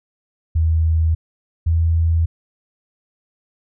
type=tone pair in turn; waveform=sine; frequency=80.6 / 82.39 Hz; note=E2 / E2; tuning=-38 / 0 cents; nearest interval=unison; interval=38 cents; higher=second; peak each=-13 dBFS; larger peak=neither; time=0.55-1.15 / 1.66-2.26 s; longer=neither; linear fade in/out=10 ms; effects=none